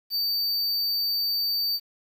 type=tone; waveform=square; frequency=4605 Hz; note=D8; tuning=35 cents flat; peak=-24 dBFS; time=0.1-1.8 s; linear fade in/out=50 ms; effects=9-bit